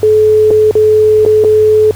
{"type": "tone with dropouts", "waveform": "sine", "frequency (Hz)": 429.7, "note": "A4", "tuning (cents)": -41, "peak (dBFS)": -4, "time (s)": [0.03, 1.91], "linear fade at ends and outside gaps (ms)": 1, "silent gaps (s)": [[0.506, 0.511], [0.711, 0.753], [1.251, 1.262], [1.439, 1.446]], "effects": ["added 98 Hz sine -24 dBFS peak until 1.95 s", "pink hiss -34 dBFS RMS until 1.95 s"]}